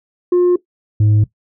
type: tone pair in turn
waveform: sine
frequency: 356.1 / 105.87 Hz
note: F4 / G#2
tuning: +34 / +34 cents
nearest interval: octave + major sixth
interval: 2100 cents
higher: first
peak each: -6 dBFS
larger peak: neither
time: 0.32-0.56 / 1-1.24 s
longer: neither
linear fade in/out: 5 ms
effects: noise-tail reverb RT60 0.1 s tail -17 dB re dry + tanh soft clip ceiling -8 dBFS